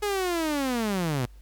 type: linear sweep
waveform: sawtooth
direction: down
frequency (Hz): 421.5 to 116.54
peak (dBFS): -21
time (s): 0.02-1.26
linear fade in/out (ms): 10
effects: added 50 Hz sine -45 dBFS peak until 1.41 s + pink hiss -63 dBFS RMS until 1.41 s